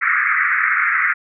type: band-pass noise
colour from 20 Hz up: white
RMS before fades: -17 dBFS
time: 0.01-1.14 s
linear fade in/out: 20 ms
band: 1200 to 2200 Hz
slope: 96 dB/octave
effects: none